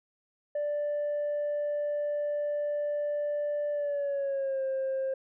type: tone with pitch glide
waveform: sine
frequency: 587.3 to 532.4 Hz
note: D5 to C5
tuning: 0 to +30 cents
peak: -26 dBFS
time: 0.55-5.14 s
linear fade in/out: 5 ms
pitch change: -170 cents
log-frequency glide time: 3.72-4.63 s
effects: tanh soft clip ceiling -26 dBFS